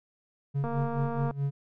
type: tone with tremolo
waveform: triangle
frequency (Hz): 140.1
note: C#3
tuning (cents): +19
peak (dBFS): -23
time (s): 0.54-1.51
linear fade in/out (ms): 20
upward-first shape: sine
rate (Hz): 4.7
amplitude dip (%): 85
type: click train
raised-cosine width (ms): 1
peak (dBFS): -22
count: 157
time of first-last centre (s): 0.64-1.31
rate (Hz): 233
effects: none